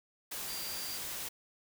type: tone in noise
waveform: sine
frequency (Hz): 4729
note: D8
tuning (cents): +11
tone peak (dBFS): -43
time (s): 0.48-0.98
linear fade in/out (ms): 10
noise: white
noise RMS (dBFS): -40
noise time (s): 0.31-1.29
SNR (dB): -6
effects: none